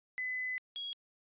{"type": "tone pair in turn", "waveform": "sine", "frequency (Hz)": [2013, 3310], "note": ["B6", "G#7"], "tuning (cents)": [33, -6], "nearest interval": "major sixth", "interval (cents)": 861, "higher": "second", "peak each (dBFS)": [-34, -37], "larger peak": "first", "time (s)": [[0.18, 0.58], [0.76, 0.93]], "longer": "first", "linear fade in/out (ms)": 0, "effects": ["resampled to 8000 Hz"]}